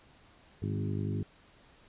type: harmonic tone with a mistuned harmonic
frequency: 51 Hz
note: G#1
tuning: 31 cents flat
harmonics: 2 / 3 / 4 / 5 / 6 / 7 / 8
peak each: -33 / -37 / -39 / -41 / -43 / -44 / -45 dBFS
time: 0.62-1.23 s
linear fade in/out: 5 ms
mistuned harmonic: 4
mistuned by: -24 cents
effects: pink hiss -60 dBFS RMS until 1.88 s + resampled to 8000 Hz